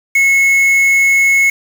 triangle tone with quantisation, 2184 Hz, C#7, 26 cents flat, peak -6 dBFS, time 0.15-1.5 s, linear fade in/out 5 ms, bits 4, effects none

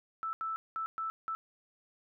sine tone bursts at uneven times, 1318.5 Hz, E6, in tune, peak -33 dBFS, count 5, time 0.23-0.33 / 0.41-0.56 / 0.76-0.86 / 0.98-1.1 / 1.28-1.35 s, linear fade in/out 0 ms, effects none

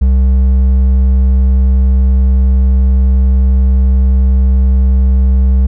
triangle tone with hard clipping, 65.1 Hz, C2, 8 cents flat, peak -7 dBFS, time 0.01-5.67 s, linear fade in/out 10 ms, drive 8 dB, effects none

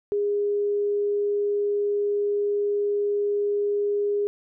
sine tone, 409.6 Hz, G#4, 24 cents flat, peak -21 dBFS, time 0.12-4.27 s, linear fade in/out 0 ms, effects none

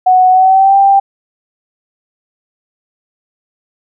sine tone with pitch glide, 740 to 788.5 Hz, F#5 to G5, 0 to +10 cents, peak -4 dBFS, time 0.06-1 s, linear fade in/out 10 ms, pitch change +110 cents, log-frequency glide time 0.3-0.76 s, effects none

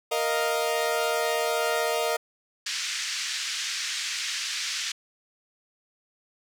sawtooth chord, Bb suspended fourth, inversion none, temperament equal, 466.2 / 622.3 / 698.5 Hz, Bb4 / Eb5 / F5, 0 / 0 / 0 cents, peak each -24 / -24 / -26 dBFS, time 0.11-2.17 s, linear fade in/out 10 ms
white band-pass noise, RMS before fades -31 dBFS, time 2.66-4.92 s, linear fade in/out 5 ms, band 1600 to 6400 Hz, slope 24 dB/octave
effects none

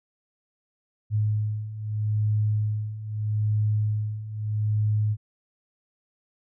sine beating tone pair, 105.9 / 106.69 Hz, G#2 / G#2, +34 / +47 cents, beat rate 0.79 Hz, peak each -28 / -24 dBFS, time 1.1-5.17 s, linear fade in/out 50 ms, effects none

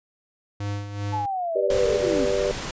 square tone with tremolo, 101.9 Hz, G#2, 32 cents flat, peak -26 dBFS, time 0.6-1.26 s, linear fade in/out 5 ms, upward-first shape sine, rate 2.6 Hz, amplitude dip 60%
sine linear sweep, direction down, 883 to 246.9 Hz, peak -24 dBFS, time 1.12-2.26 s, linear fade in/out 20 ms
sine chord, G major, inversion none, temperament just, 392 / 490 / 588 Hz, G4 / B4 / D5, 0 / -14 / +2 cents, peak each -25 dBFS, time 1.55-2.52 s, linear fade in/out 10 ms
pink noise, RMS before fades -31 dBFS, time 1.7-2.71 s, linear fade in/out 2 ms
effects resampled to 16000 Hz

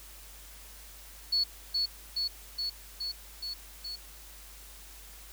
sine tone with echo, 4404 Hz, C#8, 12 cents flat, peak -24 dBFS, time 1.32-1.44 s, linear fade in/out 10 ms, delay 420 ms, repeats 6, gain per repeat -2 dB, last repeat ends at 3.96 s, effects added 50 Hz sine -51 dBFS peak until 5.32 s + white hiss -51 dBFS RMS until 5.32 s

